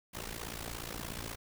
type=noise with amplitude modulation; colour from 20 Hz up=pink; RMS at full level=-38 dBFS; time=0.13-1.36 s; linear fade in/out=20 ms; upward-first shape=sine; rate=56.8 Hz; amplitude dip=85%; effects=none